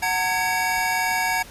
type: tone cluster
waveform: square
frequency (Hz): 740 / 912 / 1660 / 2263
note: F#5 / A#5 / G#6 / C#7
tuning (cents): 0 / -38 / -1 / +35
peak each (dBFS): -27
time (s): 0.02-1.43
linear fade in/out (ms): 10
effects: pink hiss -43 dBFS RMS until 1.5 s + resampled to 32000 Hz